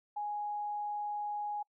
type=tone; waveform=sine; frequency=830.6 Hz; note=G#5; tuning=in tune; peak=-34 dBFS; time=0.16-1.63 s; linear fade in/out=10 ms; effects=noise-tail reverb RT60 0.1 s tail -25 dB re dry